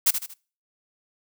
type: noise with echo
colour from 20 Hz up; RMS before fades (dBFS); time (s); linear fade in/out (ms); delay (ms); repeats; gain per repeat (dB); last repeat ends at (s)
blue; -18; 0.06-0.11; 10; 77; 3; -8; 0.341
effects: noise-tail reverb RT60 0.4 s tail -23 dB re dry